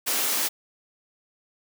white high-pass noise, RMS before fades -25 dBFS, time 0.06-0.49 s, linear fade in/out 20 ms, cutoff 220 Hz, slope 48 dB/octave, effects none

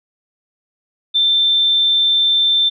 sine tone, 3560 Hz, A7, 20 cents sharp, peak -11 dBFS, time 1.14-2.7 s, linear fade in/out 20 ms, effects none

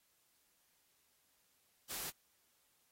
white noise, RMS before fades -43 dBFS, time 1.89-2.11 s, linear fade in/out 20 ms, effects white hiss -75 dBFS RMS until 2.91 s + AAC 48 kbps

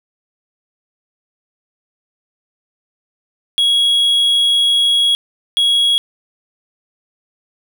triangle tone bursts at uneven times, 3322 Hz, G#7, in tune, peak -9 dBFS, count 2, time 3.58-5.15 / 5.57-5.98 s, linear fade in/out 0 ms, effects none

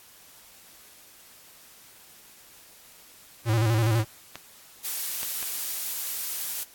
square tone with vibrato, 112.5 Hz, A2, 39 cents sharp, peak -21 dBFS, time 3.45-4.05 s, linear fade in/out 50 ms, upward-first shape square, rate 12 Hz, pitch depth 68 cents each way
clicks, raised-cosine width 0.2 ms, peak -19 / -17 / -18 dBFS, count 3, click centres 4.356 / 5.231 / 5.428 s
blue noise, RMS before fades -31 dBFS, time 4.84-6.64 s, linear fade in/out 10 ms
effects white hiss -52 dBFS RMS until 6.74 s + AAC 64 kbps

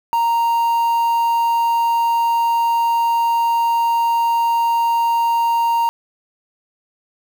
triangle tone with quantisation, 930 Hz, A#5, 4 cents flat, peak -12 dBFS, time 0.13-5.89 s, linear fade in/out 0 ms, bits 6, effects none

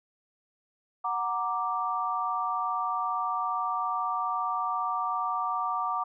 sine chord, Gb augmented, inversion none, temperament equal, 740 / 932.3 / 1174.7 Hz, Gb5 / Bb5 / D6, 0 / 0 / 0 cents, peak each -33 / -33 / -29 dBFS, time 1.04-6.04 s, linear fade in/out 10 ms, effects none

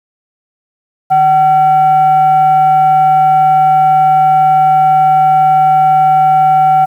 sine tone with frequency modulation, 759 Hz, F#5, 44 cents sharp, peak -4 dBFS, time 1.1-6.86 s, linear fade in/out 20 ms, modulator 606 Hz, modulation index 0.27, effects tanh soft clip ceiling -1 dBFS + 7-bit

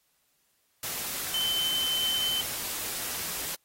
sine tone in noise, 3069 Hz, G7, 37 cents flat, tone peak -26 dBFS, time 1.34-2.41 s, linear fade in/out 2 ms, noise white, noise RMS -34 dBFS, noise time 0.83-3.55 s, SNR +5 dB, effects white hiss -71 dBFS RMS until 3.64 s + AAC 48 kbps

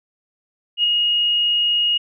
sine tone with ADSR envelope, 2872 Hz, F7, 48 cents sharp, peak -12 dBFS, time 0.77-1.98 s, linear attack 69 ms, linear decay 4 ms, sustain -3 dB, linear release 11 ms, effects none

